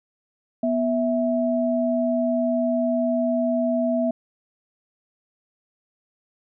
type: tone pair together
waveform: sine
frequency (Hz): 244.6 / 655.5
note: B3 / E5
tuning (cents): -16 / -10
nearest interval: octave + perfect fourth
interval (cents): 1706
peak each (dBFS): -22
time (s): 0.63-4.11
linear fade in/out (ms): 5
effects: none